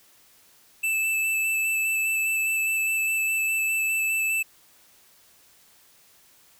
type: tone with vibrato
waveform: square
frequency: 2637 Hz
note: E7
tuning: in tune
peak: -23 dBFS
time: 0.83-4.43 s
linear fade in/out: 10 ms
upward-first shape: square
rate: 4.9 Hz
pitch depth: 9 cents each way
effects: white hiss -57 dBFS RMS until 6.59 s